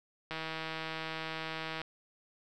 click train, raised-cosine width 0.3 ms, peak -22 dBFS, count 242, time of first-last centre 0.31-1.816 s, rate 160 Hz, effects none

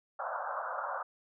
white band-pass noise, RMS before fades -37 dBFS, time 0.19-1.03 s, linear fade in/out 5 ms, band 530 to 1500 Hz, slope 96 dB/octave, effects none

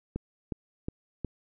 click train, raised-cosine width 3 ms, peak -19 dBFS, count 4, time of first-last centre 0.16-1.247 s, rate 2.76 Hz, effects none

